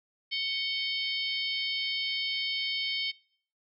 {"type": "harmonic tone with a mistuned harmonic", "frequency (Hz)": 740, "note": "F#5", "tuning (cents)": 0, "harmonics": [3, 4, 5, 6, 7], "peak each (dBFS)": [-35, -32, -40, -36, -42], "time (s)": [0.31, 3.12], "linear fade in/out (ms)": 20, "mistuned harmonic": 4, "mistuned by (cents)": 89, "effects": ["noise-tail reverb RT60 0.6 s tail -26 dB re dry"]}